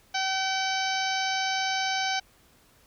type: harmonic tone with a mistuned harmonic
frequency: 765 Hz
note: G5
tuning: 42 cents flat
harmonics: 1 / 2 / 3 / 4 / 5 / 6 / 7 / 8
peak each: -29 / -32 / -34 / -35 / -36 / -37 / -37 / -38 dBFS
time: 0.14-2.2 s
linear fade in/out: 10 ms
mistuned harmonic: 5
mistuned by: +35 cents
effects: pink hiss -60 dBFS RMS until 2.86 s